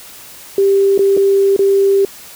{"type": "tone with dropouts", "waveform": "sine", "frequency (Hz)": 393.7, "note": "G4", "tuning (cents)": 8, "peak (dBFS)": -8, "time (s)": [0.58, 2.05], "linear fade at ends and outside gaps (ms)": 2, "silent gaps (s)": [[0.978, 0.991], [1.168, 1.173], [1.564, 1.591]], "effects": ["white hiss -36 dBFS RMS until 2.35 s"]}